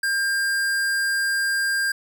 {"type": "tone", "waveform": "square", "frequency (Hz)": 1600, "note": "G6", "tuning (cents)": 35, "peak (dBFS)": -21, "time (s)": [0.03, 1.92], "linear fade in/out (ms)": 5, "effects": []}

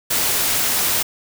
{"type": "noise", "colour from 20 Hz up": "white", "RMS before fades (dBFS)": -19, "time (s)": [0.1, 1.03], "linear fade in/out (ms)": 10, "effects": []}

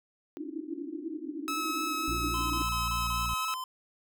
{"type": "band-pass noise", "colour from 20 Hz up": "pink", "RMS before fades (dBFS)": -38, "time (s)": [0.37, 2.62], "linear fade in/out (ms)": 0, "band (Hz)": [280, 340], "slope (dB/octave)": 96}
{"type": "tone with vibrato", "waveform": "sawtooth", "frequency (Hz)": 1292, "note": "E6", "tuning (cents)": -35, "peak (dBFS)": -27, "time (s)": [1.48, 3.54], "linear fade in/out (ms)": 0, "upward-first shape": "sine", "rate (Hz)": 3.6, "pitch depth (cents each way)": 10}
{"type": "harmonic tone", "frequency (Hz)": 58.27, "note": "A#1", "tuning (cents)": 0, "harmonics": [1, 2, 3, 4], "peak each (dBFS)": [-34, -41, -45, -50], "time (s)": [2.08, 3.34], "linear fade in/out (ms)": 0}
{"type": "tone bursts", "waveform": "square", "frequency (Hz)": 1029, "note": "C6", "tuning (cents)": -29, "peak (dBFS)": -35, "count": 7, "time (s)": [2.34, 3.64], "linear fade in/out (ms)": 2, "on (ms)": 160, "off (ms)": 30}
{"effects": []}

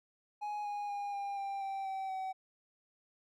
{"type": "tone with pitch steps", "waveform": "triangle", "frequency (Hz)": [834, 823, 812.1, 801.4, 790.8, 780.4, 770.1, 759.9], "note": ["G#5", "G#5", "G#5", "G5", "G5", "G5", "G5", "F#5"], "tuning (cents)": [7, -16, -39, 38, 15, -8, -31, 46], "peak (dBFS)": -34, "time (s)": [0.41, 2.33], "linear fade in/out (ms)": 20, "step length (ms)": 240, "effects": []}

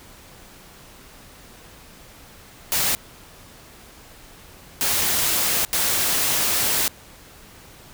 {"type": "noise bursts at uneven times", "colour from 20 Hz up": "white", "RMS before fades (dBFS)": -21, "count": 3, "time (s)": [[2.72, 2.95], [4.81, 5.65], [5.73, 6.88]], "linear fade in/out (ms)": 0, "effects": ["pink hiss -46 dBFS RMS until 7.93 s"]}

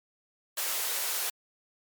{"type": "high-pass noise", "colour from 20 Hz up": "white", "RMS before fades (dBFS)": -31, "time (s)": [0.57, 1.3], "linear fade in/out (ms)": 5, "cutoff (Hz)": 430, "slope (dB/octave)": 24, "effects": ["MP3 96 kbps"]}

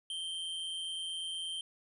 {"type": "tone with amplitude modulation", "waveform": "square", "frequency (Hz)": 3136, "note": "G7", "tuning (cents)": 0, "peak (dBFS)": -35, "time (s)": [0.1, 1.61], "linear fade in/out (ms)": 2, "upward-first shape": "sine", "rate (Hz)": 169, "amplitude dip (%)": 45, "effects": ["resampled to 24000 Hz"]}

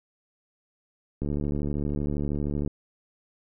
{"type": "click train", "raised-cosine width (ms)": 3, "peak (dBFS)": -17, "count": 107, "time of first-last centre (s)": [1.22, 2.676], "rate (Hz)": 72.8, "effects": []}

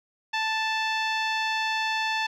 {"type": "tone with low-pass filter", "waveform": "10% pulse", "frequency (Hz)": 880, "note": "A5", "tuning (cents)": 0, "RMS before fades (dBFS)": -27, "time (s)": [0.33, 2.27], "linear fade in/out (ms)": 10, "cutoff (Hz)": 3700, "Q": 0.6, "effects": []}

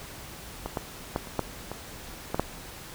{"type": "clicks", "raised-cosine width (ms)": 1, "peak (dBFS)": [-17, -14, -12, -28, -11, -19, -13, -9], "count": 8, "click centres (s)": [0.66, 0.772, 1.161, 1.272, 1.393, 1.716, 2.345, 2.396], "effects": ["pink hiss -43 dBFS RMS until 2.94 s"]}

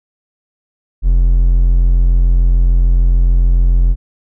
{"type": "tone", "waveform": "triangle", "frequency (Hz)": 43.43, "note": "F1", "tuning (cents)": -9, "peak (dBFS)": -5, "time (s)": [1.02, 3.96], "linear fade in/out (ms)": 50, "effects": []}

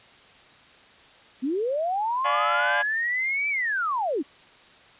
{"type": "linear two-way sweep", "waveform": "sine", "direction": "up then down", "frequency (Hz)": [239.4, 2337, 239.4], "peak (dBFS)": -23, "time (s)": [1.42, 4.23], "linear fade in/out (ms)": 20, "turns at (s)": 3.49}
{"type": "chord", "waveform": "sawtooth", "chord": "D diminished seventh", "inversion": "none", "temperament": "just", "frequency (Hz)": [587.3, 704.8, 845.8, 1014.9], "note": ["D5", "F5", "Ab5", "Cb6"], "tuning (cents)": [0, 16, 31, 47], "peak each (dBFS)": -25, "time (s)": [2.24, 2.83], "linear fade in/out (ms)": 20}
{"effects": ["white hiss -52 dBFS RMS until 4.99 s", "resampled to 8000 Hz"]}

